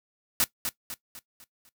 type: noise with echo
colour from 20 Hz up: white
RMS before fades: -23 dBFS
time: 0.4-0.44 s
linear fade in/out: 0 ms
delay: 250 ms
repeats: 5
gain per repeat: -7 dB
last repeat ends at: 1.69 s
effects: noise-tail reverb RT60 0.1 s tail -17 dB re dry